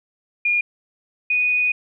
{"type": "tone pair in turn", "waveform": "sine", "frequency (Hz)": [2426, 2478], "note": ["D#7", "D#7"], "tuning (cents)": [-44, -8], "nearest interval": "unison", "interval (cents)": 36, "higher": "second", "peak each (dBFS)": -16, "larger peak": "neither", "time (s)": [[0.45, 0.61], [1.3, 1.72]], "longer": "second", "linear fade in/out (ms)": 5, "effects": []}